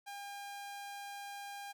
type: tone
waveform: sawtooth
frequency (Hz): 805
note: G5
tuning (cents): +46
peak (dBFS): -40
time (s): 0.06-1.73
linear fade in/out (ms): 20
effects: none